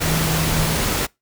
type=tone in noise; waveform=sine; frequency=158.8 Hz; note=D#3; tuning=36 cents sharp; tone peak=-21 dBFS; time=0.02-0.76 s; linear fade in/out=20 ms; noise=pink; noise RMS=-21 dBFS; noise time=0-1.07 s; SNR=-3 dB; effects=noise-tail reverb RT60 0.2 s tail -24 dB re dry